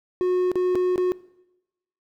triangle tone with dropouts, 363.9 Hz, F#4, 29 cents flat, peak -17 dBFS, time 0.21-1.12 s, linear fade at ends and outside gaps 0 ms, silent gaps 0.516-0.556 / 0.75-0.755 / 0.959-0.979 s, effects noise-tail reverb RT60 0.9 s tail -19 dB re dry

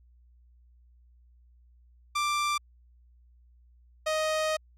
sawtooth tone pair in turn, 1179 / 624.6 Hz, D6 / D#5, +6 / +7 cents, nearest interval major seventh, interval 1099 cents, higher first, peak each -22 dBFS, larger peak neither, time 2.15-2.58 / 4.06-4.57 s, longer second, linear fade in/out 10 ms, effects added 60 Hz sine -56 dBFS peak until 4.77 s + low-pass 9000 Hz 12 dB/octave

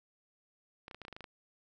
clicks, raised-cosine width 0.3 ms, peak -30 dBFS, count 10, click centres 0.881 / 0.912 / 0.946 / 1.017 / 1.051 / 1.082 / 1.127 / 1.165 / 1.207 / 1.242 s, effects none

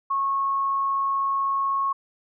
sine tone, 1096 Hz, C#6, 20 cents flat, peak -21 dBFS, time 0.1-1.93 s, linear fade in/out 10 ms, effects none

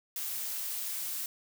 blue noise, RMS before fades -36 dBFS, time 0.16-1.26 s, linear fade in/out 2 ms, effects none

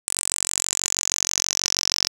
sawtooth tone with band-pass filter sweep, 46.25 Hz, F#1, in tune, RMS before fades -25 dBFS, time 0.07-2.08 s, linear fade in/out 0 ms, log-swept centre 8500 to 5300 Hz, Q 8.2, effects 7-bit

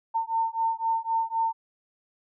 sine beating tone pair, 903 / 906.9 Hz, A5 / A#5, +45 / -48 cents, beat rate 3.9 Hz, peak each -27 dBFS, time 0.14-1.53 s, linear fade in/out 20 ms, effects none

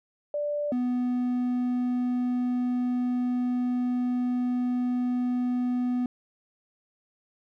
sine / triangle tone pair in turn, 587.3 / 247.6 Hz, D5 / B3, 0 / +5 cents, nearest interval octave + minor third, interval 1495 cents, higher first, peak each -26 / -22 dBFS, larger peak second, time 0.34-0.72 / 0.72-6.06 s, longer second, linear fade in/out 2 ms, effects none

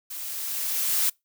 blue noise with level ramp, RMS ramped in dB -36 to -22 dBFS, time 0.1-1.1 s, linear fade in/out 10 ms, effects noise-tail reverb RT60 0.2 s tail -26 dB re dry

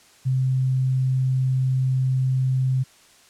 sine tone, 130.3 Hz, C3, 7 cents flat, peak -18 dBFS, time 0.25-2.84 s, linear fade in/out 20 ms, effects white hiss -53 dBFS RMS until 3.29 s + low-pass 9000 Hz 12 dB/octave

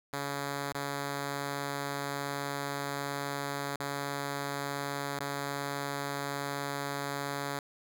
5% pulse tone with dropouts, 141.2 Hz, C#3, 32 cents sharp, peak -22 dBFS, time 0.13-7.59 s, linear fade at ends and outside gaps 2 ms, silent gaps 0.725-0.746 / 3.759-3.8 / 5.192-5.204 s, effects none

